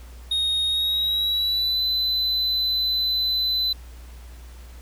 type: tone with pitch glide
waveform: triangle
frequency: 3729 to 4020 Hz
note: A#7 to B7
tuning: 0 to +30 cents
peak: -19 dBFS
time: 0.31-3.73 s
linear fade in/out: 5 ms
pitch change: +130 cents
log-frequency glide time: 0.66-1.83 s
effects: added 60 Hz sine -39 dBFS peak until 4.81 s + pink hiss -51 dBFS RMS until 4.81 s